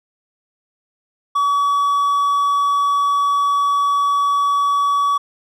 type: tone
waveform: triangle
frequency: 1137 Hz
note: C#6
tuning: 44 cents sharp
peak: -12 dBFS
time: 1.35-5.18 s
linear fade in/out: 10 ms
effects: none